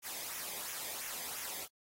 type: noise with flanger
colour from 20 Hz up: white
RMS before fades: -42 dBFS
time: 0.02-1.68 s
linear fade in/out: 50 ms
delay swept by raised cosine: 0.22 to 0.74 ms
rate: 2.9 Hz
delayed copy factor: -0.55
effects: AAC 48 kbps